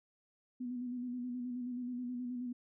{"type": "tone with vibrato", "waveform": "sine", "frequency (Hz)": 246.9, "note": "B3", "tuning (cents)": 0, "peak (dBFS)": -37, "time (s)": [0.6, 2.53], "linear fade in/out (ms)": 10, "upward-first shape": "square", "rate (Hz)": 9.4, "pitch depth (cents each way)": 31, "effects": []}